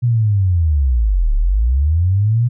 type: linear two-way sweep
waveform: sine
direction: down then up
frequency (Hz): 123.47 to 34 to 123.47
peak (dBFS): -11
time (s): 0.02-2.49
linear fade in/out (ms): 20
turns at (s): 1.34
effects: none